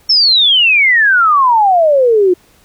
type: exponential sweep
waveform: sine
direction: down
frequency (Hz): 5440 to 349.2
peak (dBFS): -6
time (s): 0.09-2.34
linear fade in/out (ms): 10
effects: pink hiss -49 dBFS RMS until 2.64 s